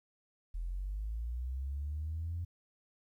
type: linear sweep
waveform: sine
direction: up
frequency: 40.49 to 87.31 Hz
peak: -34 dBFS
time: 0.54-2.45 s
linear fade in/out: 10 ms
effects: tanh soft clip ceiling -30 dBFS + 12-bit